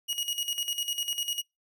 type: tone with tremolo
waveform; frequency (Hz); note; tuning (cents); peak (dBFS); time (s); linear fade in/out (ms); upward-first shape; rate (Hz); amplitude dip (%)
sawtooth; 2891; F#7; -41; -24; 0.08-1.42; 20; square; 10; 70
effects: noise-tail reverb RT60 0.2 s tail -26 dB re dry